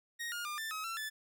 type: tone with pitch steps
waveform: sawtooth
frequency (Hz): 1872 / 1421 / 1202 / 1776 / 1274 / 1349 / 1743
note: A#6 / F6 / D6 / A6 / D#6 / E6 / A6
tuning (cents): +7 / +30 / +40 / +16 / +41 / +40 / -17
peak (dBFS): -34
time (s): 0.19-1.1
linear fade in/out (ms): 20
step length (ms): 130
effects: none